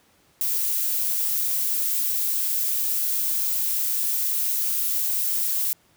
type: noise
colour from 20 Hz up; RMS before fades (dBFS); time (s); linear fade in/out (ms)
violet; -24; 0.41-5.73; 0
effects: pink hiss -60 dBFS RMS until 5.96 s + high-pass 80 Hz 12 dB/octave